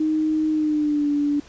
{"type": "tone with pitch glide", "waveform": "sine", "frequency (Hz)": [311.1, 290.3], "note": ["D#4", "D4"], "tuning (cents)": [0, -20], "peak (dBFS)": -18, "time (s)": [0, 1.4], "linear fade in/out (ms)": 5, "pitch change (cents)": -120, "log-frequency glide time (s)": [0.5, 1.09], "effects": ["pink hiss -48 dBFS RMS until 1.48 s", "resampled to 16000 Hz"]}